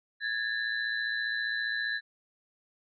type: tone cluster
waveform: sine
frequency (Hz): 1661 / 1776 / 4004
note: G#6 / A6 / B7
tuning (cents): 0 / +16 / +23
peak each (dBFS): -32 / -33 / -38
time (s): 0.2-2.01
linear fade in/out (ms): 50
effects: none